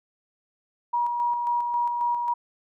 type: tone with tremolo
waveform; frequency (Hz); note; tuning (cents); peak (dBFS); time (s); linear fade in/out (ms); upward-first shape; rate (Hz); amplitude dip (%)
sine; 957; A#5; +45; -21; 0.93-2.34; 10; square; 3.7; 35
effects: none